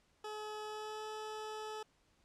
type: tone with pitch glide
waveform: 20% pulse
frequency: 426.4 to 431.4 Hz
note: G#4 to A4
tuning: +46 to -34 cents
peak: -37 dBFS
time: 0.24-1.83 s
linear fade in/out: 5 ms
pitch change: +20 cents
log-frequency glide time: 0.64-1.05 s
effects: pink hiss -73 dBFS RMS until 2.24 s + low-pass 8000 Hz 12 dB/octave